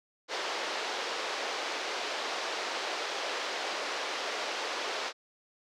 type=band-pass noise; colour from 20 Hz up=pink; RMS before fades=-35 dBFS; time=0.28-5.13 s; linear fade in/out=50 ms; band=420 to 5500 Hz; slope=24 dB/octave; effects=none